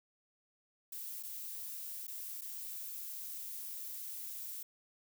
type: noise with dropouts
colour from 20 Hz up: violet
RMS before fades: -44 dBFS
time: 0.92-4.63 s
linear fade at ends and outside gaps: 5 ms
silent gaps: 1.228-1.233 / 2.07-2.078 / 2.411-2.417 s
effects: none